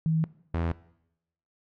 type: tone pair in turn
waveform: sine / sawtooth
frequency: 160 / 83.45 Hz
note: D#3 / E2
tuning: +49 / +22 cents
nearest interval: major seventh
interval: 1127 cents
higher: first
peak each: -22 dBFS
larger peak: neither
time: 0.06-0.24 / 0.54-0.72 s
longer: neither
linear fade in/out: 0 ms
effects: noise-tail reverb RT60 0.8 s tail -20 dB re dry + low-pass 2000 Hz 12 dB/octave